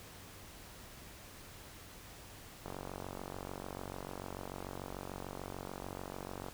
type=click train; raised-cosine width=1 ms; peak=-28 dBFS; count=180; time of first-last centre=2.66-6.485 s; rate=46.8 Hz; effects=added 96 Hz sine -62 dBFS peak until 6.53 s + pink hiss -53 dBFS RMS until 6.53 s